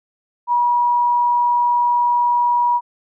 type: tone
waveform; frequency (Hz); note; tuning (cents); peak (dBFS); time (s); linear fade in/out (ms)
sine; 964; B5; -42; -13; 0.47-2.81; 50
effects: none